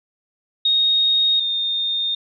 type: tone pair in turn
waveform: sine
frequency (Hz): 3729 / 3654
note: A#7 / A#7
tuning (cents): 0 / -35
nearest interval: unison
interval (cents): 35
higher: first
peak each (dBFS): -14 / -19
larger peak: first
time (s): 0.65-1.4 / 1.4-2.15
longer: neither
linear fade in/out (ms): 5
effects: none